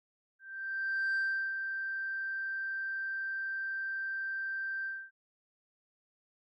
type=tone with ADSR envelope; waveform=sine; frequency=1568 Hz; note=G6; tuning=in tune; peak=-26 dBFS; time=0.39-5.11 s; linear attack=770 ms; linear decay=370 ms; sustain=-7 dB; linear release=260 ms; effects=tanh soft clip ceiling -27 dBFS